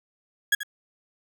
35% pulse tone with echo, 1661.2 Hz, G#6, in tune, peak -16 dBFS, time 0.52-0.55 s, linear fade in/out 5 ms, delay 83 ms, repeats 1, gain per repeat -12 dB, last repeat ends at 0.633 s, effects none

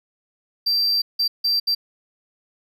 triangle tone bursts at uneven times, 4699 Hz, D8, in tune, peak -16 dBFS, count 4, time 0.66-1.02 / 1.19-1.28 / 1.44-1.6 / 1.67-1.75 s, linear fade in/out 10 ms, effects none

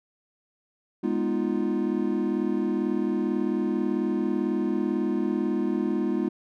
triangle chord, F half-diminished seventh, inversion first, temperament equal with one note detuned, 206.7 / 246.9 / 311.1 / 349.2 Hz, Ab3 / Cb4 / Eb4 / F4, -8 / 0 / 0 / 0 cents, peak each -27 dBFS, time 1.03-6.29 s, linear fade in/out 10 ms, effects none

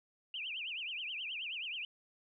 sine tone with vibrato, 2743 Hz, F7, 32 cents flat, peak -38 dBFS, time 0.34-1.85 s, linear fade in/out 2 ms, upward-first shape triangle, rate 9.4 Hz, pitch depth 280 cents each way, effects none

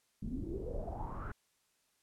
brown noise with low-pass filter sweep, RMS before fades -40 dBFS, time 0.22-1.32 s, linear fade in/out 5 ms, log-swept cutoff 210 to 1500 Hz, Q 7.8, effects white hiss -75 dBFS RMS until 2.02 s + low-pass 11000 Hz 12 dB/octave

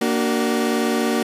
30% pulse chord, Bb augmented, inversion none, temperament equal with one note detuned, 233.1 / 293.7 / 376.9 Hz, Bb3 / D4 / F#4, 0 / 0 / +32 cents, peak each -18 / -22 / -21 dBFS, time 0.01-1.23 s, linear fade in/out 5 ms, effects resampled to 32000 Hz

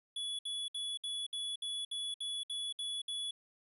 square tone bursts, 3405 Hz, G#7, 42 cents sharp, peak -37 dBFS, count 11, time 0.16-3.31 s, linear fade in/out 5 ms, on 230 ms, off 62 ms, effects resampled to 32000 Hz + 13-bit

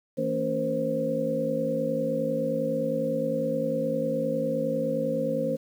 sine tone cluster, 161.6 / 227.8 / 280.5 / 478.2 / 528 Hz, E3 / A#3 / C#4 / A#4 / C5, -34 / -40 / +21 / +44 / +16 cents, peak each -34 / -32 / -33 / -33 / -27 dBFS, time 0.17-5.57 s, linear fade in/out 20 ms, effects 9-bit

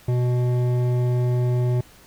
sine tone with hard clipping, 123.47 Hz, B2, in tune, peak -20 dBFS, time 0.08-1.81 s, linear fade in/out 5 ms, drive 11 dB, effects pink hiss -50 dBFS RMS until 2.06 s

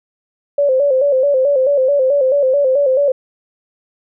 sine tone with vibrato, 545 Hz, C#5, 29 cents flat, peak -10 dBFS, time 0.58-3.12 s, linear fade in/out 5 ms, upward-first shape square, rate 4.6 Hz, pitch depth 82 cents each way, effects none

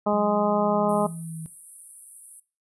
harmonic tone, 207.7 Hz, G#3, in tune, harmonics 1 / 2 / 3 / 4 / 5 / 6, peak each -25 / -28 / -24 / -27 / -30 / -32 dBFS, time 0.06-1.07 s, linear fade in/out 10 ms
sine linear sweep, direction down, 187.9 to 160.1 Hz, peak -33 dBFS, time 0.13-1.46 s, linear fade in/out 0 ms
white high-pass noise, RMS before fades -39 dBFS, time 0.89-2.4 s, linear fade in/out 5 ms, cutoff 8900 Hz, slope 96 dB/octave
effects noise-tail reverb RT60 0.3 s tail -18 dB re dry + resampled to 24000 Hz

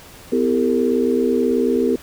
sine tone cluster, 251.5 / 329.8 / 397.9 / 456.4 Hz, B3 / E4 / G4 / A#4, +32 / +1 / +26 / -37 cents, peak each -19 / -24 / -20 / -20 dBFS, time 0.32-1.96 s, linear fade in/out 5 ms, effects pink hiss -42 dBFS RMS until 2.02 s

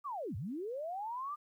sine linear two-way sweep, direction down then up, 1215 to 82 to 1215 Hz, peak -37 dBFS, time 0.04-1.36 s, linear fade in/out 20 ms, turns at 0.36 s, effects 12-bit

